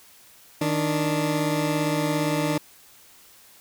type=tone pair together; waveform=20% pulse; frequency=155.58 / 293.7 Hz; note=D#3 / D4; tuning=0 / 0 cents; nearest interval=major seventh; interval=1100 cents; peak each=-20 dBFS; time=0.61-2.58 s; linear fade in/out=5 ms; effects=white hiss -52 dBFS RMS until 3.6 s